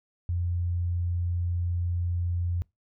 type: tone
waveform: sine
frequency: 87.31 Hz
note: F2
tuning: in tune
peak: -25 dBFS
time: 0.29-2.62 s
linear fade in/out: 0 ms
effects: noise-tail reverb RT60 0.2 s tail -24 dB re dry